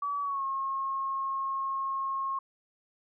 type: tone with pitch glide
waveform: sine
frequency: 1143 to 1081.3 Hz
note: D6 to C#6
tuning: -47 to -43 cents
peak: -29 dBFS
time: 0.02-2.39 s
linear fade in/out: 5 ms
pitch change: -96 cents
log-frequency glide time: 0.22-0.44 s
effects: none